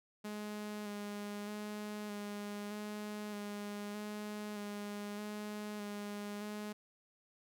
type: tone with vibrato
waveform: sawtooth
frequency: 207.7 Hz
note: G#3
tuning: in tune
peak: -37 dBFS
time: 0.24-6.73 s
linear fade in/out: 10 ms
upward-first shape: square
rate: 0.81 Hz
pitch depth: 17 cents each way
effects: none

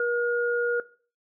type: tone pair together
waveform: sine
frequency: 477.9 / 1431 Hz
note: A#4 / F6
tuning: +43 / +42 cents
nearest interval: octave + perfect fifth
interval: 1899 cents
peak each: -25 dBFS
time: 0-0.8 s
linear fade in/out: 2 ms
effects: noise-tail reverb RT60 0.4 s tail -18 dB re dry

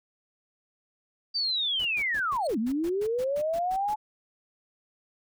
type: linear two-way sweep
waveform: sine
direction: down then up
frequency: 4696 to 207.2 to 861 Hz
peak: -25 dBFS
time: 1.34-3.96 s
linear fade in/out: 20 ms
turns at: 2.58 s
type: noise bursts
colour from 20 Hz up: pink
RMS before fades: -45 dBFS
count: 13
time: 1.79-3.942 s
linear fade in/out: 10 ms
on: 64 ms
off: 110 ms
type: tone with exponential growth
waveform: 30% pulse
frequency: 4300 Hz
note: C8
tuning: 47 cents sharp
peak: -32 dBFS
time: 2.38-2.47 s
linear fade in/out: 1 ms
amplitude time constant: 18 ms
effects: none

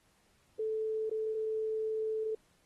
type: tone with dropouts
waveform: sine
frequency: 437.6 Hz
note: A4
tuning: 9 cents flat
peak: -31 dBFS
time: 0.59-2.35 s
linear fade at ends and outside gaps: 5 ms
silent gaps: 1.097-1.112 s
effects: pink hiss -70 dBFS RMS until 2.65 s + AAC 32 kbps

